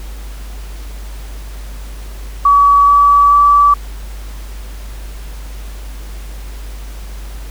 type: tone with pitch steps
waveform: sine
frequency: 1138 / 1145.9 / 1153.9 Hz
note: C#6 / D6 / D6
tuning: +45 / -43 / -31 cents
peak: -5 dBFS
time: 2.45-3.74 s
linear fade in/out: 5 ms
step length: 430 ms
effects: added 50 Hz sine -25 dBFS peak until 7.5 s + pink hiss -38 dBFS RMS until 7.5 s